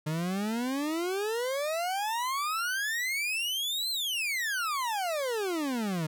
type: exponential two-way sweep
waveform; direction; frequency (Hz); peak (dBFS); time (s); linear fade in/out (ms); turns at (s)
40% pulse; up then down; 150.3 to 4209 to 150.3; -28; 0.06-6.07; 10; 3.9
effects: none